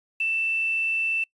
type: tone with quantisation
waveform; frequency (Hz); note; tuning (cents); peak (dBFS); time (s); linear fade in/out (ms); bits
sine; 2663; E7; +17; -22; 0.2-1.24; 5; 8
effects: noise-tail reverb RT60 0.1 s tail -25 dB re dry + resampled to 24000 Hz